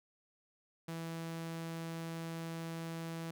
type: tone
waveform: sawtooth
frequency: 164.81 Hz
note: E3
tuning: in tune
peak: -36 dBFS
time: 0.88-3.31 s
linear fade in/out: 5 ms
effects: none